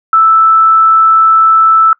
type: tone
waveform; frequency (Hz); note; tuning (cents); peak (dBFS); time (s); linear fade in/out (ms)
sine; 1318; E6; -1; -3; 0.13-1.93; 2
effects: noise-tail reverb RT60 0.1 s tail -22 dB re dry

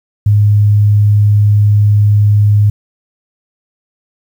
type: tone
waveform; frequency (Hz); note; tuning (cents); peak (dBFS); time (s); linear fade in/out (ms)
sine; 103.83; G#2; 0; -5; 0.26-2.7; 5
effects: 7-bit

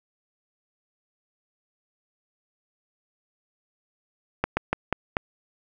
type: slowing click train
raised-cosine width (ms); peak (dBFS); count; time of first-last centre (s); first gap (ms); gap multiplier
0.5; -7; 5; 4.44-5.168; 130; 1.23
effects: none

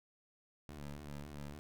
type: ring-modulated tone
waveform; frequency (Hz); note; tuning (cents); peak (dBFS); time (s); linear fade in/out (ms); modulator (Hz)
20% pulse; 73.42; D2; 0; -37; 0.69-1.59; 0; 71.6
effects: none

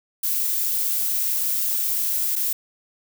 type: noise with dropouts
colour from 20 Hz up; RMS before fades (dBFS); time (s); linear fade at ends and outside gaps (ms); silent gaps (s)
violet; -23; 0.23-2.53; 5; 2.356-2.361
effects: none

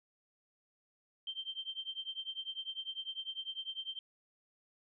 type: tone with tremolo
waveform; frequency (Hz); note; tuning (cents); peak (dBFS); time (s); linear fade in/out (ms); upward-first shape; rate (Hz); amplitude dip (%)
sine; 3136; G7; 0; -35; 1.27-3.99; 2; triangle; 10; 100
effects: none

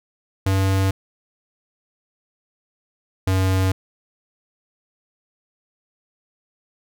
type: tone pair in turn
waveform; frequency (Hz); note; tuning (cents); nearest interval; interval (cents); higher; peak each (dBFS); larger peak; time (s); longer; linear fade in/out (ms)
square; 96.2 / 94.44; G2 / F#2; -32 / +36; unison; 32; first; -17; neither; 0.46-0.91 / 3.27-3.72; neither; 5
effects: none

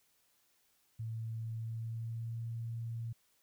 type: tone with pitch glide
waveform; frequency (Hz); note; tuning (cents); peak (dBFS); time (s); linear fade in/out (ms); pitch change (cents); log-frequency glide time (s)
sine; 112.7 to 115.33; A2 to A#2; +42 to -18; -37; 0.99-3.13; 10; +40; 1.51-2.44
effects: white hiss -73 dBFS RMS until 3.42 s

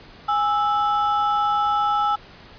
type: ring-modulated tone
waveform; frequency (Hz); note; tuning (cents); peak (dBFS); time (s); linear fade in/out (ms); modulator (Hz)
triangle; 1071; C6; +40; -13; 0.28-2.16; 10; 244
effects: pink hiss -45 dBFS RMS until 2.58 s + resampled to 11025 Hz

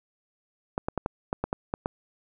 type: clicks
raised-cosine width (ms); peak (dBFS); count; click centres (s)
1; -13; 9; 0.779 / 0.885 / 0.977 / 1.061 / 1.329 / 1.44 / 1.529 / 1.739 / 1.859
effects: none

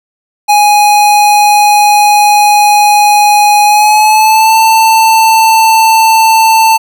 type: tone with pitch glide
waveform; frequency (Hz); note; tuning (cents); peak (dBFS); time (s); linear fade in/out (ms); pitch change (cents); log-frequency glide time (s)
square; 830.6 to 890.2; G#5 to A5; 0 to +20; -4; 0.48-6.78; 20; +120; 3.64-4.57
effects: none

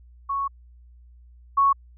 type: tone pair in turn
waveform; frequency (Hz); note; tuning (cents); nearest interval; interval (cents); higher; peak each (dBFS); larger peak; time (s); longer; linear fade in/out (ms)
sine; 1108 / 1108; C#6 / C#6; -1 / -1; unison; 0; neither; -23 / -15; second; 0.29-0.48 / 1.57-1.73; first; 10
effects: added 60 Hz sine -47 dBFS peak until 1.97 s

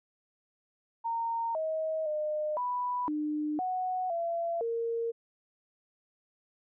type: tone with pitch steps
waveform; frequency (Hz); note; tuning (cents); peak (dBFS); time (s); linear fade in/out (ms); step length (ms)
sine; 921 / 634 / 608 / 987 / 301.4 / 739 / 677 / 462; A#5 / D#5 / D#5 / B5 / D4 / F#5 / E5 / A#4; -21 / +32 / -40 / -1 / +45 / -2 / +46 / -16; -29; 1.04-5.12; 20; 510
effects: none

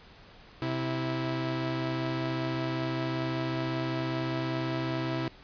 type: tone pair together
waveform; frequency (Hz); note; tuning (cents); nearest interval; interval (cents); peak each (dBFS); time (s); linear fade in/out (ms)
sawtooth; 129.8 / 327.1; C3 / E4; -13 / -13; octave + major third; 1600; -28; 0.62-5.28; 0
effects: pink hiss -53 dBFS RMS until 5.43 s + resampled to 11025 Hz

